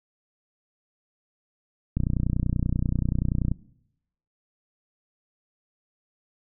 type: click train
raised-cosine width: 5 ms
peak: -12 dBFS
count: 48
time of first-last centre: 1.97-3.516 s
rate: 30.4 Hz
effects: noise-tail reverb RT60 0.8 s tail -20 dB re dry